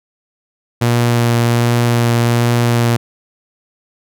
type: tone with vibrato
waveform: sawtooth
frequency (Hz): 118.7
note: A#2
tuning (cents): +32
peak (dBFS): -7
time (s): 0.81-2.97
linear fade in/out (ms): 10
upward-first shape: triangle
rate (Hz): 1.3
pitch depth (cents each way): 13
effects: none